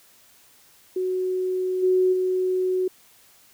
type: tone with level steps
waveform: sine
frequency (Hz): 370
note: F#4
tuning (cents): 0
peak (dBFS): -22 / -16 / -20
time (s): 0.96-2.88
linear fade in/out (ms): 5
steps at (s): 1.82 / 2.12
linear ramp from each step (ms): 20
effects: white hiss -55 dBFS RMS until 3.53 s